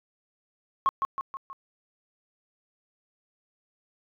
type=tone with echo; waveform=sine; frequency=1086 Hz; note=C#6; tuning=36 cents flat; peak=-18 dBFS; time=0.86-0.89 s; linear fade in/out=0 ms; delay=160 ms; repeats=4; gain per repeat=-5 dB; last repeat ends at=1.53 s; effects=tanh soft clip ceiling -14 dBFS